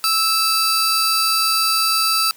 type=tone pair together; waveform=sawtooth; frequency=1316 / 4690 Hz; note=E6 / D8; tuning=-3 / -3 cents; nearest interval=octave + minor seventh; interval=2200 cents; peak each=-15 dBFS; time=0.04-2.31 s; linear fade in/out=0 ms; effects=white hiss -48 dBFS RMS until 2.36 s + high-pass 100 Hz 12 dB/octave